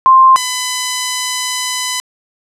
sine / 5% pulse tone pair in turn, 1051 / 1004.6 Hz, C6 / B5, +7 / +29 cents, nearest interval minor second, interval 78 cents, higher first, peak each -3 dBFS, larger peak neither, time 0.06-0.36 / 0.36-2 s, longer second, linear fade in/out 0 ms, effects low-pass 9000 Hz 12 dB/octave

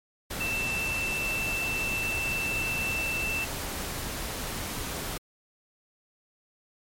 sine tone in noise, 2664 Hz, E7, 18 cents sharp, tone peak -28 dBFS, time 0.4-3.45 s, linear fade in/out 10 ms, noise pink, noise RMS -34 dBFS, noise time 0.3-5.18 s, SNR +3 dB, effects MP3 64 kbps

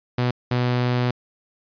sawtooth tone bursts at uneven times, 123.47 Hz, B2, in tune, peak -15 dBFS, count 2, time 0.18-0.31 / 0.51-1.11 s, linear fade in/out 5 ms, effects resampled to 11025 Hz

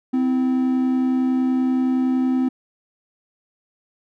triangle tone pair together, 257.5 / 328.2 Hz, C4 / E4, -28 / -8 cents, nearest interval major third, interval 420 cents, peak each -15 / -26 dBFS, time 0.13-2.49 s, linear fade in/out 10 ms, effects none

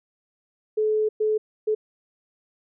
sine tone bursts at uneven times, 430.4 Hz, A4, 38 cents flat, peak -19 dBFS, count 3, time 0.77-1.09 / 1.2-1.38 / 1.67-1.75 s, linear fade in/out 10 ms, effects none

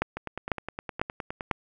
two click trains, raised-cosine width 0.5 ms, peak -18 / -9 dBFS, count 14 / 4, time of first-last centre 0.17-1.512 / 0.02-1.513 s, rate 9.69 / 2.01 Hz, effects none

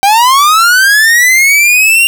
45% pulse linear sweep, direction up, 771 to 2794 Hz, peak -4 dBFS, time 0.03-2.07 s, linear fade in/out 0 ms, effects none

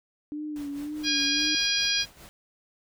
sine tone with vibrato, 293.7 Hz, D4, in tune, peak -31 dBFS, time 0.32-1.55 s, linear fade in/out 0 ms, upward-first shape sine, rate 1.9 Hz, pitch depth 57 cents each way
pink noise with tremolo, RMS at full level -47 dBFS, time 0.56-2.29 s, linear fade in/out 0 ms, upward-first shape sine, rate 4.9 Hz, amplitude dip 65%
harmonic tone, 816 Hz, G#5, 31 cents flat, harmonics 2 / 3 / 4 / 5 / 6 / 7, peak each -33 / -31 / -28 / -31 / -28 / -32 dBFS, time 1.03-2.06 s, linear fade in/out 50 ms
effects none

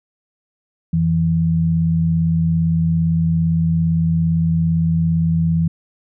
sine tone pair together, 87.19 / 164.81 Hz, F2 / E3, -2 / 0 cents, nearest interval major seventh, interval 1102 cents, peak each -22 / -14 dBFS, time 0.93-5.68 s, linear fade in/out 5 ms, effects none

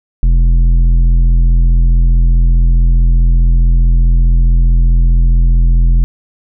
triangle tone with tanh clipping, 42.35 Hz, E1, 48 cents sharp, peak -7 dBFS, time 0.23-6.04 s, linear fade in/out 0 ms, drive 13 dB, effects none

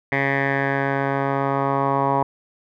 10% pulse tone with low-pass filter sweep, 137.9 Hz, C#3, 9 cents flat, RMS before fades -21 dBFS, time 0.12-2.23 s, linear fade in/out 2 ms, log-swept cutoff 2000 to 1000 Hz, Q 5.5, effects none

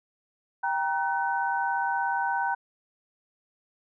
sine tone cluster, 786 / 943 / 1510 Hz, G5 / A#5 / F#6, +4 / +20 / +35 cents, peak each -29 / -28 / -30 dBFS, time 0.63-2.55 s, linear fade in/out 10 ms, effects none

